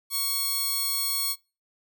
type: tone pair together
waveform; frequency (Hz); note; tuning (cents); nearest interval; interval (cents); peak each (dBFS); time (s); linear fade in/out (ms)
5% pulse; 1108.7 / 4319; C#6 / C#8; 0 / -46; 2 octaves; 2354; -21 / -19; 0.1-1.36; 50
effects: noise-tail reverb RT60 0.3 s tail -25 dB re dry